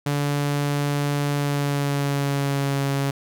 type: tone with pitch glide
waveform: sawtooth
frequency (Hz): 144 to 138.85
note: D3 to C#3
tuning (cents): -34 to +3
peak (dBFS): -17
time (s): 0.06-3.11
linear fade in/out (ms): 5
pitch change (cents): -63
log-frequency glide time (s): 1.3-2.81
effects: none